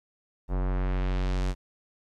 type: tone with low-pass filter sweep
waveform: square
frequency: 46.25 Hz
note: F#1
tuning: in tune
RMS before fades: -27 dBFS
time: 0.48-1.55 s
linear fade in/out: 50 ms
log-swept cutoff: 920 to 8100 Hz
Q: 0.96
effects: 11-bit